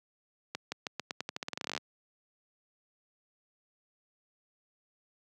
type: accelerating click train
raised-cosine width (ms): 0.2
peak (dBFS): -17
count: 21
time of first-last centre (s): 0.55-1.777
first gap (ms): 170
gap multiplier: 0.87
effects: high-pass 150 Hz 12 dB/octave